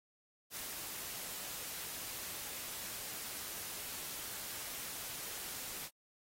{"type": "noise", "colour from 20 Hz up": "white", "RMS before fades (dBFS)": -44, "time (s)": [0.5, 5.9], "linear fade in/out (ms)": 50, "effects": ["AAC 48 kbps"]}